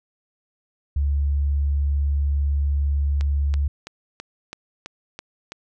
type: tone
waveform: sine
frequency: 71.1 Hz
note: C#2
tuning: 45 cents sharp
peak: -18 dBFS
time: 0.96-3.68 s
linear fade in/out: 5 ms
type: click train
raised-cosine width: 0.2 ms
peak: -17 dBFS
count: 8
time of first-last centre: 3.21-5.52 s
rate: 3.03 Hz
effects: none